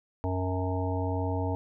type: harmonic tone with a mistuned harmonic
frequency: 92.5 Hz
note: F#2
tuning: in tune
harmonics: 1 / 3 / 5 / 7 / 9 / 10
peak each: -29 / -34 / -36 / -37 / -39 / -39 dBFS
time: 0.24-1.55 s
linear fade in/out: 0 ms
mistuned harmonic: 10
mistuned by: -20 cents
effects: none